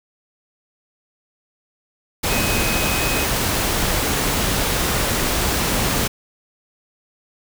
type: tone in noise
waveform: sine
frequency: 2522 Hz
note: D#7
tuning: 23 cents sharp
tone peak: -26 dBFS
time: 2.3-3.25 s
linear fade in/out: 10 ms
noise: pink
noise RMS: -20 dBFS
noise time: 2.23-6.08 s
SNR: -9 dB
effects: none